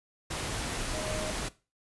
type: tone in noise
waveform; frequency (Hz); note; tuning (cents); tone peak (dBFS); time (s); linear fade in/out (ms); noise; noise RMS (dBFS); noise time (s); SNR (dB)
sine; 620; D#5; -6; -36; 0.93-1.31; 10; pink; -34; 0.3-1.49; -5
effects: noise-tail reverb RT60 0.3 s tail -18 dB re dry + resampled to 24000 Hz